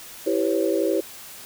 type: chord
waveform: sine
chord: C# half-diminished seventh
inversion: first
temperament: equal with one note detuned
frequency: 329.6 / 392 / 502.5 / 554.4 Hz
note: E4 / G4 / B4 / C#5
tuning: 0 / 0 / +30 / 0 cents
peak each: -24 / -24 / -26 / -26 dBFS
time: 0.26-1.01 s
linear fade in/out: 10 ms
effects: white hiss -41 dBFS RMS until 1.45 s